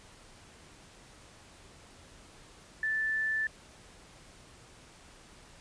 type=tone; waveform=sine; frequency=1759 Hz; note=A6; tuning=1 cent flat; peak=-28 dBFS; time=2.83-3.47 s; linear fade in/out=2 ms; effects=pink hiss -55 dBFS RMS until 5.6 s + resampled to 22050 Hz